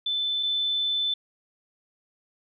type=tone pair in turn; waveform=sine; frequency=3520 / 3520 Hz; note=A7 / A7; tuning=0 / 0 cents; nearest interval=unison; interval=0 cents; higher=neither; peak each=-24 / -23 dBFS; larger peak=second; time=0.06-0.43 / 0.43-1.14 s; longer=second; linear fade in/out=5 ms; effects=none